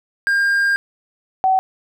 triangle / sine tone pair in turn, 1606 / 757.9 Hz, G6 / F#5, +41 / +41 cents, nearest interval octave + minor second, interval 1300 cents, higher first, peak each -12 dBFS, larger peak neither, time 0.27-0.76 / 1.44-1.59 s, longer first, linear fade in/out 0 ms, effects none

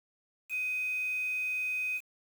sine tone with quantisation, 2509 Hz, D#7, 14 cents sharp, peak -30 dBFS, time 0.49-2.01 s, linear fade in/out 50 ms, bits 8, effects none

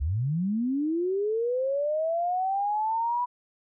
sine linear sweep, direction up, 61.5 to 987.8 Hz, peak -24 dBFS, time 0-3.26 s, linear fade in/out 20 ms, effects none

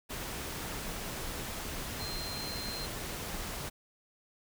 sine tone in noise, 4150 Hz, C8, 15 cents flat, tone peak -40 dBFS, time 1.99-2.87 s, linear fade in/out 20 ms, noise pink, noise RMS -39 dBFS, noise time 0.09-3.7 s, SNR -4 dB, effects none

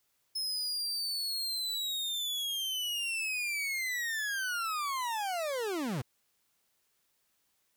40% pulse linear sweep, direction down, 5190 to 108.5 Hz, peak -31 dBFS, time 0.35-6.02 s, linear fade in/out 10 ms, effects white hiss -75 dBFS RMS until 7.76 s

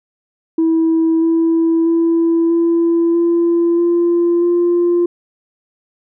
sine tone with pitch steps, 325.6 / 329.2 / 332.8 / 336.5 / 340.2 / 344 / 347.8 Hz, E4 / E4 / E4 / E4 / F4 / F4 / F4, -21 / -2 / +17 / +36 / -45 / -26 / -7 cents, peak -9 dBFS, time 0.58-5.06 s, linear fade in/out 5 ms, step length 640 ms, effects tanh soft clip ceiling -8 dBFS

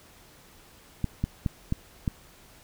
clicks, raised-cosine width 5 ms, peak -13 dBFS, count 5, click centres 1.043 / 1.24 / 1.462 / 1.724 / 2.078 s, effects pink hiss -54 dBFS RMS until 2.63 s

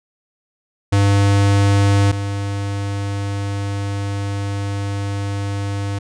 square tone pair in turn, 100 / 100 Hz, G2 / G2, +35 / +35 cents, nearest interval unison, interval 0 cents, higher neither, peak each -12 / -21 dBFS, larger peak first, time 0.92-2.12 / 2.12-5.99 s, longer second, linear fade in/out 10 ms, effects resampled to 22050 Hz

